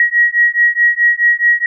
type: beating tone pair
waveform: sine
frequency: 1900 / 1904.7 Hz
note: A#6 / A#6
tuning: +33 / +37 cents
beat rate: 4.7 Hz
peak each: -12 dBFS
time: 0-1.66 s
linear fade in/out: 2 ms
effects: none